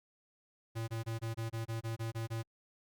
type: tone bursts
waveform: square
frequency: 113.5 Hz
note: A#2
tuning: 46 cents flat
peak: -36 dBFS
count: 11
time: 0.75-2.43 s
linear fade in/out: 20 ms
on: 130 ms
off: 25 ms
effects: Opus 48 kbps